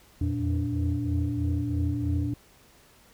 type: tone cluster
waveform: sine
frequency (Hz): 83.2 / 86.3 / 117 / 290.7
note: E2 / F2 / A#2 / D4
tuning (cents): +17 / -20 / +7 / -18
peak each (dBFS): -29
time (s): 0.21-2.34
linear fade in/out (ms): 5
effects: tanh soft clip ceiling -18 dBFS + pink hiss -57 dBFS RMS until 3.13 s